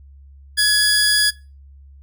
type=tone pair together; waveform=30% pulse; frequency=1686 / 4897 Hz; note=G#6 / D#8; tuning=+26 / -28 cents; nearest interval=octave + tritone; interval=1846 cents; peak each=-14 dBFS; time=0.57-1.31 s; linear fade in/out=20 ms; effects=noise-tail reverb RT60 0.3 s tail -22 dB re dry + added 69 Hz sine -41 dBFS peak until 2.02 s